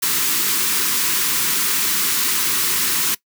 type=band-stop noise; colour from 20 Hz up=white; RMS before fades=-19 dBFS; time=0.02-3.15 s; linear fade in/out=10 ms; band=440 to 940 Hz; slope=48 dB/octave; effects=noise-tail reverb RT60 0.1 s tail -20 dB re dry + high-pass 150 Hz 12 dB/octave